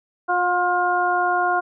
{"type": "harmonic tone with a mistuned harmonic", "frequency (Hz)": 354.7, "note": "F4", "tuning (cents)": 27, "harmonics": [1, 2, 3, 4], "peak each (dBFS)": [-27, -20, -24, -23], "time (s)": [0.28, 1.61], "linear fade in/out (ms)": 20, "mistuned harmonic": 2, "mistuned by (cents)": 17, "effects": []}